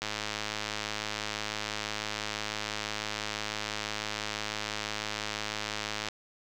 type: click train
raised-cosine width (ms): 0.2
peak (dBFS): -15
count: 644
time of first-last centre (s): 0.02-6.086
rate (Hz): 106
effects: 8-bit